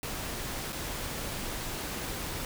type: noise with dropouts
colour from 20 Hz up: pink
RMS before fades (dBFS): -36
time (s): 0.03-2.45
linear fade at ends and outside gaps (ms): 1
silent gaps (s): 0.724-0.728
effects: none